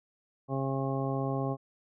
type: harmonic tone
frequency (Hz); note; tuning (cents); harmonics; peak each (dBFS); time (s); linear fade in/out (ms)
135.2; C#3; -43; 1 / 2 / 3 / 4 / 5 / 6 / 8; -32 / -35 / -37 / -38 / -39 / -40 / -41; 0.48-1.57; 50
effects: none